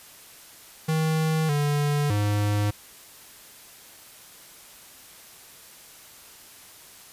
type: tone with pitch steps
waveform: square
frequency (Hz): 158.3 / 145.9 / 103.6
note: D#3 / D3 / G#2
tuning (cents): +30 / -11 / -4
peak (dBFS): -22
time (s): 0.88-2.71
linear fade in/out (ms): 10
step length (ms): 610
effects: white hiss -48 dBFS RMS until 7.12 s + resampled to 32000 Hz